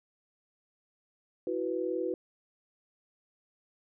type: chord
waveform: sine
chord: E suspended second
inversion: none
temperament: equal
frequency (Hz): 329.6 / 370 / 493.9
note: E4 / F#4 / B4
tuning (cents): 0 / 0 / 0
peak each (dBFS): -35 / -33 / -34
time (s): 1.47-2.14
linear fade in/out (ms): 2
effects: none